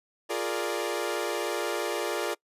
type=chord; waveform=sawtooth; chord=Bb dominant seventh; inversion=second; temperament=equal; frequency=349.2 / 415.3 / 466.2 / 587.3 Hz; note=F4 / Ab4 / Bb4 / D5; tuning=0 / 0 / 0 / 0 cents; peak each=-30 dBFS; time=0.29-2.35 s; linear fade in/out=20 ms; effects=noise-tail reverb RT60 0.1 s tail -24 dB re dry + resampled to 32000 Hz